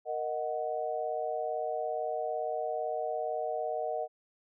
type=chord; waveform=sine; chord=D# minor; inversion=second; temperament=equal; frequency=466.2 / 622.3 / 740 Hz; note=A#4 / D#5 / F#5; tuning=0 / 0 / 0 cents; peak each=-37 / -34 / -35 dBFS; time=0.05-4.08 s; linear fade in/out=50 ms; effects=none